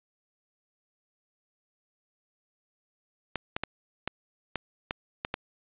clicks, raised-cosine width 0.3 ms, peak -13 dBFS, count 8, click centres 3.357 / 3.565 / 3.636 / 4.076 / 4.557 / 4.909 / 5.249 / 5.341 s, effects resampled to 8000 Hz + 9-bit

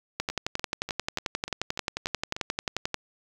two click trains, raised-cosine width 0.2 ms, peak -10 / -17 dBFS, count 32 / 8, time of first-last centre 0.2-2.943 / 0.3-2.365 s, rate 11.3 / 3.39 Hz, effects 7-bit

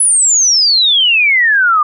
sine exponential sweep, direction down, 10390 to 1183 Hz, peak -7 dBFS, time 0-1.83 s, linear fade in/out 5 ms, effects none

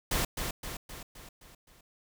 pink noise with echo, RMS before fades -29 dBFS, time 0.11-0.25 s, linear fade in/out 5 ms, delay 260 ms, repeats 6, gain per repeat -5 dB, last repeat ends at 1.81 s, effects none

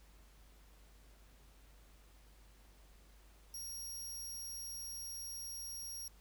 20% pulse tone, 5620 Hz, F8, 10 cents sharp, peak -38 dBFS, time 3.54-6.08 s, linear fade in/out 2 ms, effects added 50 Hz sine -60 dBFS peak until 6.2 s + pink hiss -67 dBFS RMS until 6.2 s

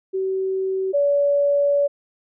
sine tone pair in turn, 380.9 / 570.7 Hz, G4 / D5, -50 / -50 cents, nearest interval perfect fifth, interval 700 cents, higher second, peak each -20 / -15 dBFS, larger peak second, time 0.13-0.93 / 0.93-1.88 s, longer second, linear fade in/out 20 ms, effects none

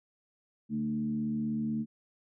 sine tone with frequency modulation, 222.6 Hz, A3, 20 cents sharp, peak -29 dBFS, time 0.69-1.86 s, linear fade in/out 50 ms, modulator 76.1 Hz, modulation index 0.62, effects none

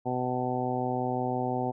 harmonic tone, 125.8 Hz, B2, 32 cents sharp, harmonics 1 / 2 / 3 / 4 / 5 / 6 / 7, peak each -35 / -33 / -35 / -36 / -38 / -32 / -37 dBFS, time 0.05-1.72 s, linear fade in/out 20 ms, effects none

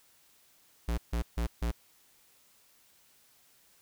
square tone bursts, 58.1 Hz, A#1, 5 cents flat, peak -29 dBFS, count 4, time 0.88-1.714 s, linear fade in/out 5 ms, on 96 ms, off 150 ms, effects white hiss -64 dBFS RMS until 3.81 s

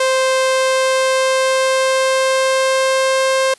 sawtooth tone with pitch glide, 523.3 to 528.8 Hz, C5 to C5, 0 to +18 cents, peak -9 dBFS, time 0-3.54 s, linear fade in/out 5 ms, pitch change +18 cents, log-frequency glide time 0.39-3.23 s, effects white hiss -47 dBFS RMS until 3.58 s + resampled to 24000 Hz

